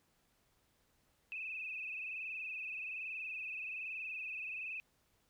sine tone with frequency modulation, 2567 Hz, E7, 47 cents flat, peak -40 dBFS, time 1.32-4.8 s, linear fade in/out 0 ms, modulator 21.2 Hz, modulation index 4.9, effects pink hiss -75 dBFS RMS until 5.29 s

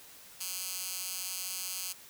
10% pulse tone with high-pass filter, 184.5 Hz, F#3, 5 cents flat, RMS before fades -38 dBFS, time 0.4-1.93 s, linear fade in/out 10 ms, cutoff 5500 Hz, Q 0.65, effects white hiss -53 dBFS RMS until 2.09 s

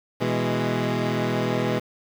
15% pulse chord, E major, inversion second, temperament equal, 123.47 / 164.81 / 207.7 Hz, B2 / E3 / G#3, 0 / 0 / 0 cents, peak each -19 / -22 / -20 dBFS, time 0.2-1.8 s, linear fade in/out 20 ms, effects low-pass 4000 Hz 12 dB/octave + 7-bit

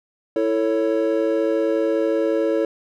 triangle chord, A major, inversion second, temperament equal with one note detuned, 329.6 / 443.8 / 554.4 Hz, E4 / A4 / C#5, 0 / +15 / 0 cents, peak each -20 dBFS, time 0.36-2.65 s, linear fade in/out 2 ms, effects none

